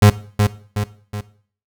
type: tone with echo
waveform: 35% pulse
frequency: 103.83 Hz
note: G#2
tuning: in tune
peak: -4 dBFS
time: 0.02-0.1 s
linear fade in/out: 5 ms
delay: 370 ms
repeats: 3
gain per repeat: -6 dB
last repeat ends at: 1.21 s
effects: noise-tail reverb RT60 0.5 s tail -17 dB re dry